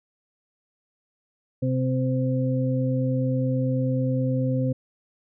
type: harmonic tone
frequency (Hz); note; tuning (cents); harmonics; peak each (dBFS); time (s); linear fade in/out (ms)
129.3; C3; -20; 1 / 2 / 4; -23 / -26 / -29; 1.62-4.73; 10
effects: none